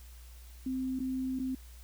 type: tone with dropouts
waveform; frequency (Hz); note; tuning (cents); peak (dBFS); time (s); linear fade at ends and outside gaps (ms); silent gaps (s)
sine; 260; C4; -11; -31; 0.66-1.55; 5; 0.992-1.001 / 1.391-1.397
effects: added 60 Hz sine -48 dBFS peak until 1.83 s + white hiss -59 dBFS RMS until 1.83 s